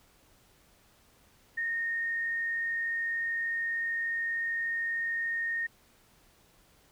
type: tone with frequency modulation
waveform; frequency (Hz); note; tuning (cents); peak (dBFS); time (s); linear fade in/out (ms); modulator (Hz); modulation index
sine; 1845; A#6; -18; -29; 1.57-5.67; 10; 46.7; 0.32
effects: pink hiss -63 dBFS RMS until 6.91 s